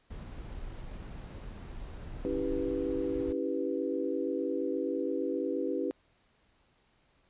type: noise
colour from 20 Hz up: brown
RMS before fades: -42 dBFS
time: 0.1-3.33 s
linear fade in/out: 10 ms
type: chord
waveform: sine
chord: C# half-diminished seventh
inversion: none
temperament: equal with one note detuned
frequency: 277.2 / 325.7 / 392 / 493.9 Hz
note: C#4 / E4 / G4 / B4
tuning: 0 / -21 / 0 / 0 cents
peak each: -35 dBFS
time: 2.25-5.91 s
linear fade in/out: 0 ms
effects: pink hiss -69 dBFS RMS until 7.29 s + resampled to 8000 Hz